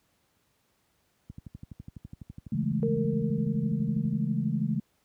click train, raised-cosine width 5 ms, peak -28 dBFS, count 35, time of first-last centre 1.3-4.133 s, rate 12 Hz
sine chord, A major seventh, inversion first, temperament equal, 138.59 / 164.81 / 207.7 / 220 Hz, C#3 / E3 / G#3 / A3, 0 / 0 / 0 / 0 cents, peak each -31 dBFS, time 2.52-4.8 s, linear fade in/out 5 ms
sine tone with exponential decay, 459.9 Hz, A#4, 23 cents flat, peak -26 dBFS, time 2.83-4.77 s, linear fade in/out 0 ms, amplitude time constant 420 ms
effects pink hiss -71 dBFS RMS until 5.04 s + high-pass 60 Hz 12 dB/octave

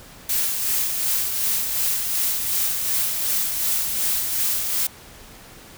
blue noise with tremolo, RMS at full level -21 dBFS, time 0.29-4.87 s, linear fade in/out 5 ms, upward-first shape sine, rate 2.7 Hz, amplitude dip 40%, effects pink hiss -44 dBFS RMS until 5.77 s

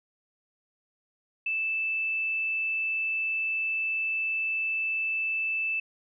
sine tone, 2637 Hz, E7, in tune, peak -26 dBFS, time 1.46-5.8 s, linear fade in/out 5 ms, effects none

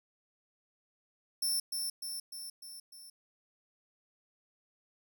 15% pulse tone with echo, 5370 Hz, E8, 31 cents sharp, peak -24 dBFS, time 1.42-1.6 s, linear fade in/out 5 ms, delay 300 ms, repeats 5, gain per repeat -4 dB, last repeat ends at 3.1 s, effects none

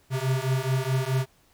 square beating tone pair, 129 / 133.7 Hz, C3 / C3, -24 / +38 cents, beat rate 4.7 Hz, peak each -27 dBFS, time 0.1-1.26 s, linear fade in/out 50 ms, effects pink hiss -62 dBFS RMS until 1.53 s

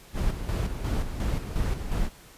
brown noise with tremolo, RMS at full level -26 dBFS, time 0.13-2.1 s, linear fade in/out 50 ms, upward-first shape square, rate 2.8 Hz, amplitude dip 55%, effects pink hiss -51 dBFS RMS until 2.37 s + resampled to 32000 Hz

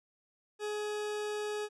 40% pulse tone, 420 Hz, G#4, 19 cents sharp, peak -33 dBFS, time 0.59-1.69 s, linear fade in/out 50 ms, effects resampled to 24000 Hz

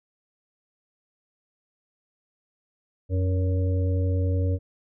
harmonic tone with a mistuned harmonic, 93.3 Hz, F#2, 15 cents sharp, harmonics 1 / 3 / 5 / 6, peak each -21 / -33 / -34 / -37 dBFS, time 3.09-4.59 s, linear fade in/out 50 ms, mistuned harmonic 1, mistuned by -67 cents, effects none

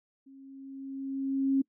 sine tone with level ramp, 270.6 Hz, C#4, 42 cents flat, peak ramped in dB -50 to -21 dBFS, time 0.26-1.62 s, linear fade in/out 10 ms, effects noise-tail reverb RT60 0.1 s tail -25 dB re dry

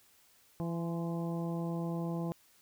harmonic tone with a mistuned harmonic, 168.1 Hz, E3, 34 cents sharp, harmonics 1 / 2 / 3 / 4 / 5 / 6, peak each -34 / -40 / -44 / -46 / -48 / -50 dBFS, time 0.6-2.32 s, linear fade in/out 0 ms, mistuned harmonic 6, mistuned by +48 cents, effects white hiss -65 dBFS RMS until 2.61 s

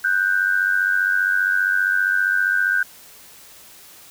sine tone pair together, 1480 / 1575.1 Hz, F#6 / G6, 0 / +8 cents, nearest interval minor second, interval 108 cents, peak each -19 dBFS, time 0.04-2.83 s, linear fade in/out 5 ms, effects white hiss -45 dBFS RMS until 4.1 s

